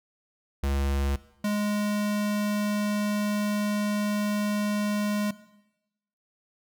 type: tone pair in turn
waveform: square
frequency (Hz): 69.3 / 207.7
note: C#2 / G#3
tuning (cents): 0 / 0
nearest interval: octave + perfect fifth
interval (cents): 1900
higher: second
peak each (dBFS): -25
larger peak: neither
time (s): 0.63-1.16 / 1.44-5.31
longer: second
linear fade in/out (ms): 5
effects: noise-tail reverb RT60 0.9 s tail -17 dB re dry